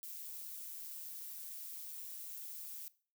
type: noise with amplitude modulation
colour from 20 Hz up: violet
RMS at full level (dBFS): -45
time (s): 0.03-2.88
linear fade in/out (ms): 0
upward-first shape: sine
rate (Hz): 158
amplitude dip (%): 45
effects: noise-tail reverb RT60 0.4 s tail -19 dB re dry